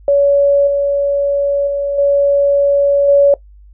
sine tone with level steps, 565 Hz, C#5, 33 cents sharp, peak -7 / -11 / -14 / -8 / -5 dBFS, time 0.08-3.34 s, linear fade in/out 2 ms, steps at 0.67 / 1.67 / 1.98 / 3.08 s, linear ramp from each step 5 ms, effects noise-tail reverb RT60 0.1 s tail -18 dB re dry + added 50 Hz sine -38 dBFS peak until 3.73 s

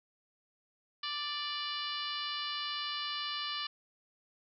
harmonic tone, 587.3 Hz, D5, in tune, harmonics 2 / 3 / 4 / 5 / 6 / 7 / 8 / 9, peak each -41 / -45 / -47 / -40 / -43 / -43 / -44 / -51 dBFS, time 1.03-3.67 s, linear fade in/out 5 ms, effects none

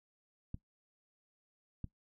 clicks, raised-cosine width 5 ms, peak -28 dBFS, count 2, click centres 0.544 / 1.843 s, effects noise-tail reverb RT60 0.1 s tail -18 dB re dry

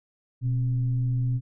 sine tone with frequency modulation, 123.47 Hz, B2, in tune, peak -22 dBFS, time 0.41-1.41 s, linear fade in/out 50 ms, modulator 144 Hz, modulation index 0.28, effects none

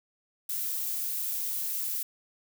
violet noise, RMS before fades -32 dBFS, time 0.49-2.03 s, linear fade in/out 5 ms, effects none

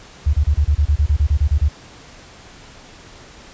sine tone bursts, 73.3 Hz, D2, 3 cents flat, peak -11 dBFS, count 14, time 0.26-1.687 s, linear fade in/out 10 ms, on 75 ms, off 29 ms, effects pink hiss -42 dBFS RMS until 3.53 s + resampled to 16000 Hz

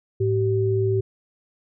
sine tone pair together, 107.9 / 384.5 Hz, A2 / G4, -33 / -33 cents, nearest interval octave + minor seventh, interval 2200 cents, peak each -21 dBFS, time 0.2-1.01 s, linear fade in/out 10 ms, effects none

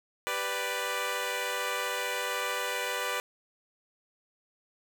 10% pulse chord, G major, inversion none, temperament equal, 392 / 493.9 / 587.3 Hz, G4 / B4 / D5, 0 / 0 / 0 cents, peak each -30 / -24 / -27 dBFS, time 0.27-3.2 s, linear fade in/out 0 ms, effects none

